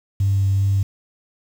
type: tone with vibrato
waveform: sine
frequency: 98 Hz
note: G2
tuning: in tune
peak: -14 dBFS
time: 0.2-0.83 s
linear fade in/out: 5 ms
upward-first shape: sine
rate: 2.6 Hz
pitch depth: 11 cents each way
effects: tanh soft clip ceiling -10 dBFS + 7-bit